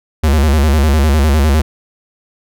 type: tone with vibrato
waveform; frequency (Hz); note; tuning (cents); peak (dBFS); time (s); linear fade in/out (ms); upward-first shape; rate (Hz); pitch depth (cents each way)
square; 73.42; D2; 0; -9; 0.23-1.62; 10; square; 9.9; 110
effects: none